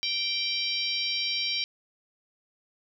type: harmonic tone with a mistuned harmonic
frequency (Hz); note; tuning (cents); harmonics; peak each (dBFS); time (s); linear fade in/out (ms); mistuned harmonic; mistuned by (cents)
781; G5; -7; 3 / 4 / 5 / 6 / 7; -33 / -33 / -33 / -33 / -33; 0.03-1.64; 0; 7; +30
effects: none